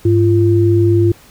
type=tone pair together; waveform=sine; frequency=102.6 / 343.6 Hz; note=G#2 / F4; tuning=-21 / -28 cents; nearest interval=octave + major sixth; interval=2093 cents; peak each=-11 dBFS; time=0.05-1.12 s; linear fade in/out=5 ms; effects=pink hiss -44 dBFS RMS until 1.3 s

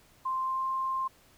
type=tone with pitch glide; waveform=sine; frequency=1046 to 1054.5 Hz; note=C6 to C6; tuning=-1 to +13 cents; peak=-28 dBFS; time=0.25-1.08 s; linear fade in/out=10 ms; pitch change=+14 cents; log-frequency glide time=0.42-0.67 s; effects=pink hiss -61 dBFS RMS until 1.37 s

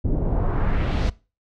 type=noise with low-pass filter sweep; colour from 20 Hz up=brown; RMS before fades=-21 dBFS; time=0.04-1.1 s; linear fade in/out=10 ms; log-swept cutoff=350 to 5300 Hz; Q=1.4; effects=noise-tail reverb RT60 0.3 s tail -21 dB re dry

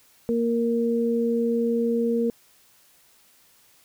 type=tone pair together; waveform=sine; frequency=233.1 / 466.2 Hz; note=A#3 / A#4; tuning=0 / 0 cents; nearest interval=octave; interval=1200 cents; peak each=-23 dBFS; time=0.29-2.3 s; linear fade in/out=0 ms; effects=white hiss -58 dBFS RMS until 3.84 s

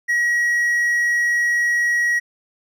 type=tone; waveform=triangle; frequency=1908 Hz; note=A#6; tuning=40 cents sharp; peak=-14 dBFS; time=0.08-2.2 s; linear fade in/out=20 ms; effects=none

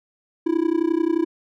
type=tone with amplitude modulation; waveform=triangle; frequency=330 Hz; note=E4; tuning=2 cents sharp; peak=-12 dBFS; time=0.46-1.25 s; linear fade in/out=10 ms; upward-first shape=sine; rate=31.4 Hz; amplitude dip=95%; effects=none

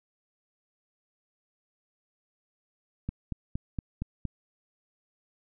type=click train; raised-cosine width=5 ms; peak=-19 dBFS; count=6; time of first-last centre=3.09-4.253 s; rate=4.3 Hz; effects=none

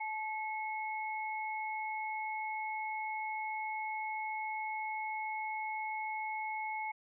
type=tone pair together; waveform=sine; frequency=866.3 / 2183 Hz; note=A5 / C#7; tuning=-27 / -27 cents; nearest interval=octave + major third; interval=1600 cents; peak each=-37 / -40 dBFS; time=0-6.92 s; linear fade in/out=10 ms; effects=none

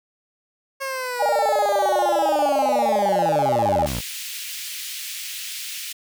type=linear sweep; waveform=15% pulse; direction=down; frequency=546 to 50.5 Hz; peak=-19 dBFS; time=0.8-4.01 s; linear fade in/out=20 ms
type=tone with vibrato; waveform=sine; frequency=698 Hz; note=F5; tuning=1 cent flat; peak=-17 dBFS; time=1.19-3.87 s; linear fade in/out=20 ms; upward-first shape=square; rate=15 Hz; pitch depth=280 cents each way
type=high-pass noise; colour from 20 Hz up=pink; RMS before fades=-32 dBFS; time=3.86-5.93 s; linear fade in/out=10 ms; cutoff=2300 Hz; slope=24 dB/octave
effects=none

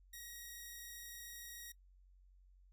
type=tone; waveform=5% pulse; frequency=1893 Hz; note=A#6; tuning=26 cents sharp; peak=-39 dBFS; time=0.13-1.72 s; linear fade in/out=5 ms; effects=noise-tail reverb RT60 0.1 s tail -19 dB re dry + added 46 Hz sine -62 dBFS peak until 2.72 s

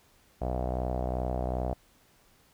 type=tone with low-pass filter; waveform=sawtooth; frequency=62.6 Hz; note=B1; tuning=24 cents sharp; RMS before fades=-31 dBFS; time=0.41-1.74 s; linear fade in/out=10 ms; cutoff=680 Hz; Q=5.2; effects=pink hiss -63 dBFS RMS until 2.53 s

